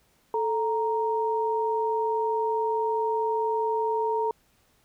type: tone pair together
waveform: sine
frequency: 439.2 / 932.3 Hz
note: A4 / A#5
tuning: -3 / 0 cents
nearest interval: octave + minor second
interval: 1303 cents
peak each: -26 dBFS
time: 0.34-4.31 s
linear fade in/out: 2 ms
effects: pink hiss -65 dBFS RMS until 4.84 s